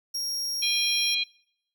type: tone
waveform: 40% pulse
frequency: 5588 Hz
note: F8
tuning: in tune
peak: -27 dBFS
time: 0.14-1.15 s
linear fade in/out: 10 ms
type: harmonic tone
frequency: 814 Hz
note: G#5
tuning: 35 cents flat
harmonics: 3 / 4 / 5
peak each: -28 / -28 / -28 dBFS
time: 0.62-1.24 s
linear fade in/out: 10 ms
effects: noise-tail reverb RT60 0.7 s tail -23 dB re dry